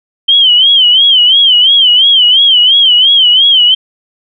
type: tone with vibrato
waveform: sine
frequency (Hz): 3109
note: G7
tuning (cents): -15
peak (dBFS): -3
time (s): 0.28-3.75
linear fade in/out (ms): 10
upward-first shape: sine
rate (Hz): 2.9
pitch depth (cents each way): 120
effects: none